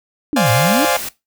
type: exponential two-way sweep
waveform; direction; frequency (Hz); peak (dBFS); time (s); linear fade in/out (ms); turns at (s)
sine; down then up; 319 to 106.5 to 319; -15; 0.33-0.85; 0; 0.51
type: chord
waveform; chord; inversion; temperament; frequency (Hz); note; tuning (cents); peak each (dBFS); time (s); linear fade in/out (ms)
sawtooth; D half-diminished seventh; third; equal; 523.3 / 587.3 / 698.5 / 830.6; C5 / D5 / F5 / Ab5; 0 / 0 / 0 / 0; -16; 0.36-0.97; 5
type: noise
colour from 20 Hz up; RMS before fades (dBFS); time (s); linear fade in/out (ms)
white; -26; 0.46-1.09; 5
effects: noise-tail reverb RT60 0.2 s tail -18 dB re dry